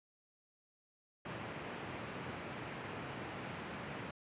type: band-pass noise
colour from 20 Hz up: pink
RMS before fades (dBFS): -45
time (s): 1.25-4.11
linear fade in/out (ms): 5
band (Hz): 100 to 2800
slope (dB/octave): 24
effects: resampled to 8000 Hz